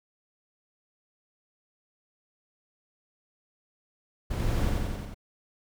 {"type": "noise with echo", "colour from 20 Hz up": "brown", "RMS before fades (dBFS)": -30, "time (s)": [4.3, 4.7], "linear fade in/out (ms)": 10, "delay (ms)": 89, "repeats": 5, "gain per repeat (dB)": -2, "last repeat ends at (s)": 5.145, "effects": []}